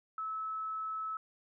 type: tone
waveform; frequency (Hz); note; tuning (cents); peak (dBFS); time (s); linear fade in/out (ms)
sine; 1300; E6; -24; -35; 0.18-1.17; 2
effects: none